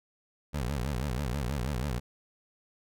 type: tone with vibrato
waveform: 20% pulse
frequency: 66 Hz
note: C2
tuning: 16 cents sharp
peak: -25 dBFS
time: 0.53-2 s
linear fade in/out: 20 ms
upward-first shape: sine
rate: 6.2 Hz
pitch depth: 230 cents each way
effects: none